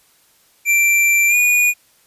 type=tone with pitch glide; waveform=square; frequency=2352 to 2450 Hz; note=D7 to D#7; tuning=+2 to -27 cents; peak=-12 dBFS; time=0.65-1.74 s; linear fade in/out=50 ms; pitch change=+71 cents; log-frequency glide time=1.28-1.36 s; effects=white hiss -55 dBFS RMS until 2.06 s + resampled to 32000 Hz